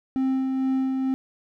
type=tone with tremolo; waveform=triangle; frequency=263.7 Hz; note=C4; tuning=14 cents sharp; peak=-18 dBFS; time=0.16-1.14 s; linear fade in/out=0 ms; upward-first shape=sine; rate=2.2 Hz; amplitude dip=30%; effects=none